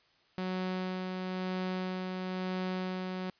sawtooth tone with tremolo, 185 Hz, F#3, in tune, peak -28 dBFS, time 0.38-3.3 s, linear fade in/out 0 ms, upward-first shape sine, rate 1 Hz, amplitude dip 30%, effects white hiss -67 dBFS RMS until 3.39 s + resampled to 11025 Hz

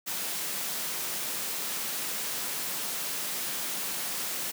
white high-pass noise, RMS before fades -33 dBFS, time 0.06-4.52 s, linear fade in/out 20 ms, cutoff 130 Hz, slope 48 dB/octave, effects none

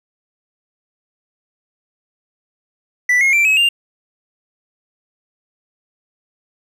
triangle tone with pitch steps, 1975.5 / 2154 / 2349 / 2562 / 2794 Hz, B6 / C7 / D7 / E7 / F7, 0 / +50 / 0 / -50 / 0 cents, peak -9 dBFS, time 3.09-3.69 s, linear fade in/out 5 ms, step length 120 ms, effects none

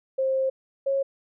sine tone pair in turn, 530 / 546.5 Hz, C5 / C#5, +22 / -25 cents, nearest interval minor second, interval 53 cents, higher second, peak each -21 dBFS, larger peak neither, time 0.18-0.5 / 0.86-1.03 s, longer first, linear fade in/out 10 ms, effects none

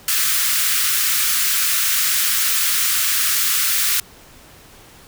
white high-pass noise, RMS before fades -18 dBFS, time 0.08-4 s, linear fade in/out 2 ms, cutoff 1200 Hz, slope 48 dB/octave, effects pink hiss -45 dBFS RMS until 5.07 s

